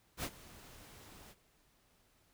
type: noise with ADSR envelope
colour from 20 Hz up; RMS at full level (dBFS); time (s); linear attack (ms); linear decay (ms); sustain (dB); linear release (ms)
pink; -37; 0.17-1.35; 67; 58; -19; 43
effects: pink hiss -71 dBFS RMS until 2.33 s